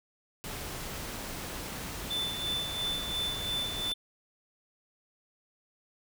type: noise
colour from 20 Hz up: pink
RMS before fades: -39 dBFS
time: 0.44-3.92 s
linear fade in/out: 0 ms
type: tone with tremolo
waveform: triangle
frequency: 3520 Hz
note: A7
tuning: in tune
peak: -28 dBFS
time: 2.1-3.94 s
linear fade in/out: 10 ms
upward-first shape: sine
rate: 2.9 Hz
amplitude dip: 55%
effects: none